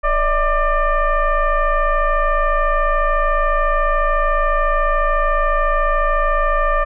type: tone with frequency modulation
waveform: sine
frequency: 580 Hz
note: D5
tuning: 22 cents flat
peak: -13 dBFS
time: 0.03-6.85 s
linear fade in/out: 20 ms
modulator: 607 Hz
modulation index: 1.7
effects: none